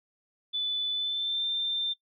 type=tone with pitch glide; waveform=sine; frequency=3489 to 3581 Hz; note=A7 to A7; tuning=-15 to +30 cents; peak=-27 dBFS; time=0.53-1.94 s; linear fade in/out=20 ms; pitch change=+45 cents; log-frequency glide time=0.91-1.45 s; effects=noise-tail reverb RT60 0.1 s tail -18 dB re dry